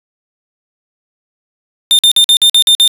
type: tone bursts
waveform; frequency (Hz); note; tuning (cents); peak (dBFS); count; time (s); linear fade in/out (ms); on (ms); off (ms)
45% pulse; 3612; A7; +45; -5; 8; 1.91-2.877; 0; 78; 49
effects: resampled to 32000 Hz